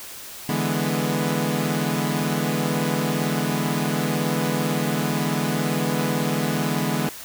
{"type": "chord", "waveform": "sawtooth", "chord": "E dominant seventh", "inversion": "third", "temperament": "equal", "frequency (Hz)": [146.83, 164.81, 207.7, 246.9], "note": ["D3", "E3", "G#3", "B3"], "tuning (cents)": [0, 0, 0, 0], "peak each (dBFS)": -23, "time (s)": [0.49, 7.09], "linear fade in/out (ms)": 2, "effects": ["white hiss -38 dBFS RMS until 7.24 s"]}